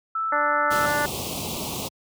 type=tone; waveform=sine; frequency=1318.5 Hz; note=E6; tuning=in tune; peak=-23 dBFS; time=0.15-0.86 s; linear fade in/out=5 ms
type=harmonic tone; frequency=293.7 Hz; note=D4; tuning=in tune; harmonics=1 / 2 / 3 / 4 / 5 / 6 / 7; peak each=-37 / -27 / -27 / -30 / -26 / -30 / -36 dBFS; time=0.32-1.06 s; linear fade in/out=5 ms
type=band-stop noise; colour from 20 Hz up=pink; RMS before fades=-29 dBFS; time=0.7-1.89 s; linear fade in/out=20 ms; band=1100 to 2500 Hz; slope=48 dB/octave
effects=high-pass 100 Hz 12 dB/octave